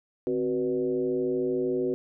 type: tone with frequency modulation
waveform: sine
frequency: 374.3 Hz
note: F#4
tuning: 20 cents sharp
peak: -24 dBFS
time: 0.27-1.94 s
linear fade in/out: 0 ms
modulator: 113 Hz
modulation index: 1
effects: none